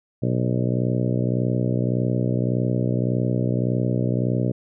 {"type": "harmonic tone with a mistuned harmonic", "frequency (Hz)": 61.74, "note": "B1", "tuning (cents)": 0, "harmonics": [2, 3, 4, 5, 6, 7, 8, 9, 10], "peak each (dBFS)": [-22, -26, -28, -30, -32, -33, -34, -35, -36], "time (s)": [0.22, 4.52], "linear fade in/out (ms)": 10, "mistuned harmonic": 10, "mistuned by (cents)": -18, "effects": []}